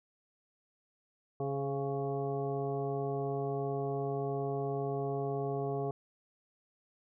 harmonic tone with a mistuned harmonic, 138.59 Hz, C#3, in tune, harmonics 1 / 2 / 3 / 4 / 5 / 6 / 8, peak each -37 / -43 / -35 / -47 / -39 / -48 / -49 dBFS, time 1.4-5.91 s, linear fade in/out 2 ms, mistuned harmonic 4, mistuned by -55 cents, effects none

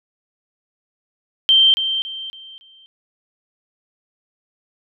sine tone with echo, 3136 Hz, G7, in tune, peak -9 dBFS, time 1.49-1.74 s, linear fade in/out 0 ms, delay 280 ms, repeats 4, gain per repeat -9 dB, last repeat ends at 2.86 s, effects none

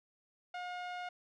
sawtooth tone with low-pass filter, 717 Hz, F5, 45 cents sharp, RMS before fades -42 dBFS, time 0.54-1.09 s, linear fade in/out 5 ms, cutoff 3000 Hz, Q 0.86, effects none

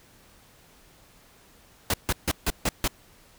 pink noise bursts, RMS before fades -24 dBFS, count 6, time 1.9-2.878 s, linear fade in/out 2 ms, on 38 ms, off 150 ms, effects pink hiss -56 dBFS RMS until 3.38 s

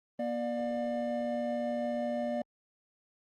triangle tone cluster, 239.9 / 594 / 714 Hz, A#3 / D5 / F5, +50 / +20 / +38 cents, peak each -33 / -31 / -38 dBFS, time 0.19-2.42 s, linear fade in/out 5 ms, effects Opus 32 kbps

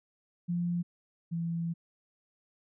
sine tone pair in turn, 173.8 / 167.8 Hz, F3 / E3, -8 / +31 cents, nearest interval minor second, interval 61 cents, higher first, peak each -28 / -30 dBFS, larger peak first, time 0.48-0.83 / 1.31-1.74 s, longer second, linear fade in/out 20 ms, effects none

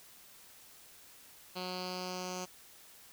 10% pulse tone with low-pass filter sweep, 182.6 Hz, F#3, 23 cents flat, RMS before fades -40 dBFS, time 1.55-2.46 s, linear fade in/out 20 ms, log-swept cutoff 4100 to 6300 Hz, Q 4.4, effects white hiss -57 dBFS RMS until 3.12 s

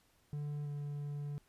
triangle tone pair in turn, 146.83 / 145.06 Hz, D3 / D3, 0 / -21 cents, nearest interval unison, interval 21 cents, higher first, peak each -35 / -36 dBFS, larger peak first, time 0.33-0.65 / 0.65-1.38 s, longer second, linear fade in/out 0 ms, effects pink hiss -71 dBFS RMS until 1.48 s + resampled to 32000 Hz

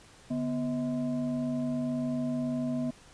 sine tone with frequency modulation, 246.9 Hz, B3, in tune, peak -28 dBFS, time 0.3-2.91 s, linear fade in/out 10 ms, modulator 392 Hz, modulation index 0.66, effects pink hiss -55 dBFS RMS until 3.13 s + resampled to 22050 Hz

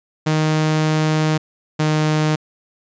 sawtooth tone pair in turn, 155.56 / 154.13 Hz, D#3 / D#3, 0 / -16 cents, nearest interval unison, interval 16 cents, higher first, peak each -11 dBFS, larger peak neither, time 0.26-1.38 / 1.79-2.36 s, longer first, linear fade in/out 10 ms, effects resampled to 16000 Hz

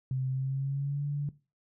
sine tone with pitch glide, 130.81 to 144.31 Hz, C3 to D3, 0 to -30 cents, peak -28 dBFS, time 0.11-1.29 s, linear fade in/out 2 ms, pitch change +170 cents, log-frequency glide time 0.3-1.06 s, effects noise-tail reverb RT60 0.3 s tail -18 dB re dry

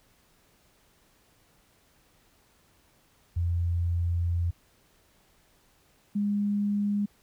sine tone pair in turn, 86 / 204.5 Hz, F2 / G#3, -26 / -26 cents, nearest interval octave + minor third, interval 1500 cents, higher second, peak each -24 dBFS, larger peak neither, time 3.36-4.51 / 6.15-7.06 s, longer first, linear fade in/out 10 ms, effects pink hiss -64 dBFS RMS until 7.22 s

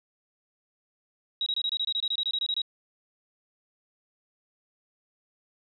sine tone bursts, 3831 Hz, A#7, 47 cents sharp, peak -25 dBFS, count 16, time 1.41-2.618 s, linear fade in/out 2 ms, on 53 ms, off 24 ms, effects none

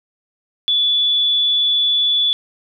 sine tone, 3447 Hz, A7, 36 cents flat, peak -13 dBFS, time 0.68-2.33 s, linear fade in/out 0 ms, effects none

